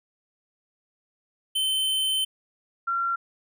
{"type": "tone pair in turn", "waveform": ["square", "sine"], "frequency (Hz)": [3077, 1370.6], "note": ["G7", "F6"], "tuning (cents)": [-33, -33], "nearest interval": "octave + major second", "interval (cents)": 1400, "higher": "first", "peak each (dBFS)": -23, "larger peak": "neither", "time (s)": [[1.55, 2.25], [2.87, 3.16]], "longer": "first", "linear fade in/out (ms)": 10, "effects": []}